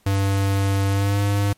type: tone with pitch glide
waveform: square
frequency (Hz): 98.3 to 101.01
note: G2 to G#2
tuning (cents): +5 to -48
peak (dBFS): -18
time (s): 0.06-1.53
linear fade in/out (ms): 5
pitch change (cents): +47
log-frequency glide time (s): 0.89-1.2
effects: pink hiss -60 dBFS RMS until 1.57 s + MP3 64 kbps